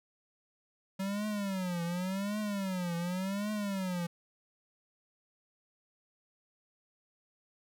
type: tone with vibrato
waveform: square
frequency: 190 Hz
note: F#3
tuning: 46 cents sharp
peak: -33 dBFS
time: 0.99-4.07 s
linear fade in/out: 10 ms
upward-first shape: triangle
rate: 0.89 Hz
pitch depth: 210 cents each way
effects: none